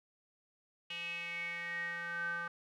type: tone with band-pass filter sweep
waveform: square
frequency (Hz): 171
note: F3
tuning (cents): -36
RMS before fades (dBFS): -40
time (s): 0.9-2.48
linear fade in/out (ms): 5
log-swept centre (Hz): 2800 to 1400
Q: 9.9
effects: none